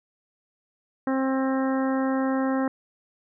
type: harmonic tone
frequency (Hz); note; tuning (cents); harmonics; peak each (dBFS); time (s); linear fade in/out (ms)
265.2; C4; +23; 1 / 2 / 3 / 4 / 5 / 6 / 7; -23 / -29 / -33 / -35 / -37 / -39 / -40; 1.07-2.68; 2
effects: none